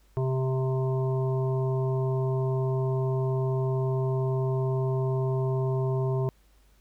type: harmonic tone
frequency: 131.1 Hz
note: C3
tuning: 4 cents sharp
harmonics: 1 / 3 / 5 / 7 / 8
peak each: -25 / -30 / -37 / -41 / -43 dBFS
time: 0.17-6.29 s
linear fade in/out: 0 ms
effects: added 50 Hz sine -58 dBFS peak until 6.8 s + pink hiss -66 dBFS RMS until 6.8 s